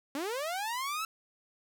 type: linear sweep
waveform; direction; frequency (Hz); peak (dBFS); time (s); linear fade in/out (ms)
sawtooth; up; 263.9 to 1334; -29; 0.15-1.05; 2
effects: none